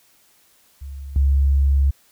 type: tone with level steps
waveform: sine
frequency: 69.1 Hz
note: C#2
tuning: 5 cents flat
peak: -30 / -13 dBFS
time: 0.81-1.91 s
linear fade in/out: 10 ms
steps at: 1.16 s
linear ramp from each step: 2 ms
effects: white hiss -57 dBFS RMS until 2.11 s